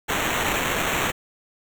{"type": "noise with sample-and-hold", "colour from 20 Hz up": "blue", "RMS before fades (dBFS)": -24, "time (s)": [0.08, 1.12], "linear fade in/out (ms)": 20, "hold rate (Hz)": 4900, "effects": []}